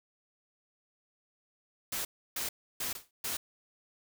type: noise bursts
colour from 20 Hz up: white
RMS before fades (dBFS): -35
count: 4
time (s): 1.92-3.37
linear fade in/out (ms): 5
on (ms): 130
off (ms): 310
type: noise with exponential decay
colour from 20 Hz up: white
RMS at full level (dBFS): -39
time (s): 2.95-3.11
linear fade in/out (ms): 2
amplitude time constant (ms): 33
effects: none